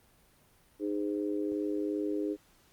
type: harmonic tone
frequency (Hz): 102.6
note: G#2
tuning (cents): -21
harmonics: 3 / 4 / 5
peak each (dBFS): -32 / -34 / -41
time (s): 0.79-2.37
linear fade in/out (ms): 50
effects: pink hiss -64 dBFS RMS until 2.72 s + Opus 32 kbps